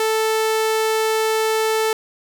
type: tone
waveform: sawtooth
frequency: 440 Hz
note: A4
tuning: in tune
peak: -13 dBFS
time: 0-1.93 s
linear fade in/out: 2 ms
effects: none